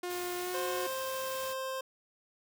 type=tone with pitch glide; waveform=sawtooth; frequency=356.5 to 364 Hz; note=F4 to F#4; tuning=+36 to -28 cents; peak=-31 dBFS; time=0.03-0.87 s; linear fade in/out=5 ms; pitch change=+36 cents; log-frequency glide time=0.38-0.53 s
type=noise; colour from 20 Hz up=white; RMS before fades=-44 dBFS; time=0.09-1.54 s; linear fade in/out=20 ms
type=tone; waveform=25% pulse; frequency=526 Hz; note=C5; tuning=9 cents sharp; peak=-31 dBFS; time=0.54-1.81 s; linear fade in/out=5 ms
effects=none